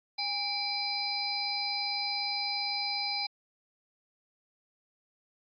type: harmonic tone with a mistuned harmonic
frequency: 816 Hz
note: G#5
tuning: 31 cents flat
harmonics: 1 / 3 / 5 / 6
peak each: -37 / -37 / -35 / -34 dBFS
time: 0.18-3.27 s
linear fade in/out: 10 ms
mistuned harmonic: 3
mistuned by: -77 cents
effects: AAC 64 kbps